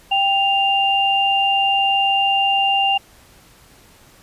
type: tone pair together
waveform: sine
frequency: 787 / 2794 Hz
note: G5 / F7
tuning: +7 / 0 cents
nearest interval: octave + minor seventh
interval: 2193 cents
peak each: -17 dBFS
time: 0.11-2.98 s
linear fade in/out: 10 ms
effects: pink hiss -49 dBFS RMS until 4.22 s + resampled to 32000 Hz